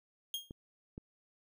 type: tone with exponential decay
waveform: 40% pulse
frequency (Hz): 3239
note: G#7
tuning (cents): -44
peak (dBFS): -32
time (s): 0.34-0.52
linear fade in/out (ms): 1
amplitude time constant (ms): 38
type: clicks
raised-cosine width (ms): 3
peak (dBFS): -31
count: 2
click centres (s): 0.509 / 0.979
effects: none